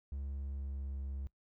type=tone with pitch glide; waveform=triangle; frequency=69.3 to 68.27 Hz; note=C#2 to C#2; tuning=0 to -26 cents; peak=-36 dBFS; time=0.12-1.27 s; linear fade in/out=0 ms; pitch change=-26 cents; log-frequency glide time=0.35-0.98 s; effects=noise-tail reverb RT60 0.1 s tail -22 dB re dry